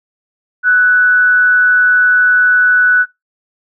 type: tone with frequency modulation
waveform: sine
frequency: 1486 Hz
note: F#6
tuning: 7 cents sharp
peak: -6 dBFS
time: 0.63-3.06 s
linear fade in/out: 50 ms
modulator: 172 Hz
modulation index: 0.23
effects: noise-tail reverb RT60 0.2 s tail -23 dB re dry